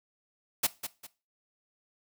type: noise with echo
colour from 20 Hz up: white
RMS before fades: -25 dBFS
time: 0.63-0.67 s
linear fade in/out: 10 ms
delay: 200 ms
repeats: 2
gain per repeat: -10 dB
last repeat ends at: 1.07 s
effects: noise-tail reverb RT60 0.3 s tail -18 dB re dry